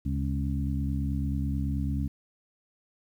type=harmonic tone with a mistuned harmonic; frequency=69.2 Hz; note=C#2; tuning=2 cents flat; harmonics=1 / 2 / 3 / 4; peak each=-29 / -32 / -34 / -35 dBFS; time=0.05-2.08 s; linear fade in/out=10 ms; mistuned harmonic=1; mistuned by=+110 cents; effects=10-bit